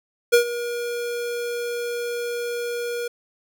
square tone with ADSR envelope, 477.5 Hz, A#4, 42 cents sharp, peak -11 dBFS, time 0.32-3.08 s, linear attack 19 ms, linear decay 100 ms, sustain -15 dB, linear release 7 ms, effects none

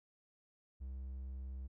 triangle tone, 65.41 Hz, C2, in tune, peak -40 dBFS, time 0.8-1.68 s, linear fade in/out 20 ms, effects none

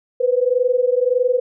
sine tone pair together, 488.3 / 510 Hz, B4 / C5, -20 / -44 cents, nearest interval minor second, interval 76 cents, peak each -17 dBFS, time 0.2-1.4 s, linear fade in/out 10 ms, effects none

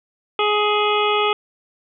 harmonic tone, 418.6 Hz, G#4, 14 cents sharp, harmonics 1 / 2 / 3 / 5 / 6 / 7 / 8, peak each -20 / -23 / -21 / -29 / -26 / -27 / -27 dBFS, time 0.39-1.33 s, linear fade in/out 2 ms, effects none

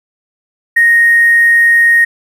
triangle tone with hard clipping, 1864.7 Hz, A#6, in tune, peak -5 dBFS, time 0.76-2.05 s, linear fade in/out 10 ms, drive 3 dB, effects none

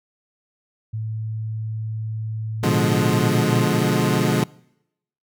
sine tone with pitch glide, 110 to 119.96 Hz, A2 to B2, 0 to -50 cents, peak -24 dBFS, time 0.93-3.79 s, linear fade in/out 10 ms, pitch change +150 cents, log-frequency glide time 2.99-3.59 s
25% pulse chord, B diminished seventh, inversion none, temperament equal with one note detuned, 123.47 / 146.83 / 174.61 / 209.1 Hz, B2 / D3 / F3 / Ab3, 0 / 0 / 0 / +12 cents, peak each -19 dBFS, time 2.63-4.44 s, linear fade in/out 5 ms
effects noise-tail reverb RT60 0.8 s tail -24 dB re dry

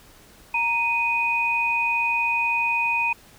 sine tone pair together, 932.3 / 2489 Hz, A#5 / D#7, 0 / 0 cents, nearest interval octave + perfect fourth, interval 1700 cents, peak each -25 / -21 dBFS, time 0.54-3.13 s, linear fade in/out 5 ms, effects pink hiss -51 dBFS RMS until 3.38 s

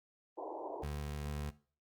white band-pass noise, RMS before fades -43 dBFS, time 0.37-0.84 s, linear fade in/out 10 ms, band 300 to 970 Hz, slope 96 dB/octave
sine tone with exponential decay, 446.9 Hz, A4, 27 cents sharp, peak -35 dBFS, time 0.8-0.89 s, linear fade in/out 2 ms, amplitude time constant 19 ms
25% pulse tone, 73.42 Hz, D2, in tune, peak -34 dBFS, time 0.82-1.51 s, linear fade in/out 20 ms
effects noise-tail reverb RT60 0.4 s tail -18 dB re dry + Opus 32 kbps

